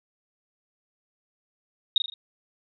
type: tone with echo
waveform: sine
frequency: 3729 Hz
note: A#7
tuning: in tune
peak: -16 dBFS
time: 1.96-1.98 s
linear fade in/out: 2 ms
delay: 40 ms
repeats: 4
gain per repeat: -6 dB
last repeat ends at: 2.14 s
effects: none